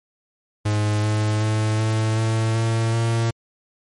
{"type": "tone with pitch steps", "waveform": "45% pulse", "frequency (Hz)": [105.3, 106.83, 108.39, 109.96, 111.56, 113.18, 114.83], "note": ["G#2", "G#2", "A2", "A2", "A2", "A2", "A#2"], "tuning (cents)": [24, 49, -26, -1, 24, 49, -26], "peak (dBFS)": -18, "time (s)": [0.65, 3.31], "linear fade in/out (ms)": 10, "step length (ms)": 380, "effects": ["MP3 48 kbps"]}